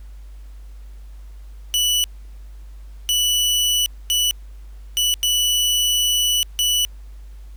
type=tone bursts at uneven times; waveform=sawtooth; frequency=2960 Hz; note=F#7; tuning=in tune; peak=-13 dBFS; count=6; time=1.74-2.04 / 3.09-3.86 / 4.1-4.31 / 4.97-5.14 / 5.23-6.43 / 6.59-6.85 s; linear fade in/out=0 ms; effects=added 50 Hz sine -35 dBFS peak until 7.56 s + pink hiss -57 dBFS RMS until 7.56 s